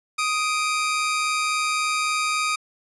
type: tone pair together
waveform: sawtooth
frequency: 1246.3 / 2349 Hz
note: D#6 / D7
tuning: +2 / 0 cents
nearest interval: major seventh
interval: 1098 cents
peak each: -19 / -23 dBFS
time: 0.18-2.56 s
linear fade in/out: 10 ms
effects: resampled to 24000 Hz